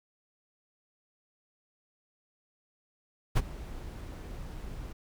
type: noise with ADSR envelope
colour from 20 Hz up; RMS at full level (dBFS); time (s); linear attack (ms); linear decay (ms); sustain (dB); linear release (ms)
brown; -21; 3.35-4.93; 22; 36; -20; 11
effects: none

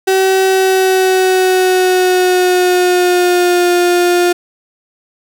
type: tone with pitch glide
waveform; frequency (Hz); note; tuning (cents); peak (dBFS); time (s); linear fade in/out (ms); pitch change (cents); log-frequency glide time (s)
35% pulse; 380.7 to 353.2; F#4 to F4; +49 to +20; -7; 0.07-4.33; 10; -129; 0.45-3.72
effects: none

